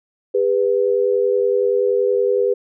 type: tone pair together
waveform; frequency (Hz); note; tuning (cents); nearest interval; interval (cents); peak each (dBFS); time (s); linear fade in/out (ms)
sine; 402.7 / 493.3; G4 / B4; +47 / -2; major third; 351; -17; 0.34-2.54; 10
effects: none